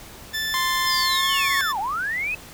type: tone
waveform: 20% pulse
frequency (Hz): 1760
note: A6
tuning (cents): 0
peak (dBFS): -19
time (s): 0.33-1.73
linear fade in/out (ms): 20
type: tone with pitch glide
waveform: sawtooth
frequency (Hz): 1046.5 to 1097.3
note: C6 to C#6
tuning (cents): 0 to -18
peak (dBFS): -19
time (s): 0.54-1.61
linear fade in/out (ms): 0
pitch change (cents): +82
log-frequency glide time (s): 1.03-1.36
type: linear two-way sweep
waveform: sine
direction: down then up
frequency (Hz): 5274 to 750 to 2599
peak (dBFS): -23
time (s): 0.86-2.35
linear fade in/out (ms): 5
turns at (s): 1.79
effects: pink hiss -42 dBFS RMS until 2.53 s